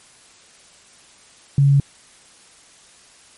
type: tone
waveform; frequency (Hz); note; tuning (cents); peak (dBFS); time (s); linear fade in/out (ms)
sine; 139.9; C#3; +16; -10; 1.58-1.8; 2
effects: white hiss -49 dBFS RMS until 3.37 s + MP3 48 kbps